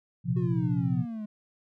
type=chord; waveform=sine; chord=Bb suspended second; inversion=none; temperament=just; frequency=116.54 / 131.11 / 174.81 Hz; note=Bb2 / C3 / F3; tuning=0 / +4 / +2 cents; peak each=-31 / -28 / -28 dBFS; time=0.24-1.06 s; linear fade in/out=50 ms
type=exponential sweep; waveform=triangle; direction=down; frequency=370 to 207.7 Hz; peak=-31 dBFS; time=0.36-1.26 s; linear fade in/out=10 ms
effects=none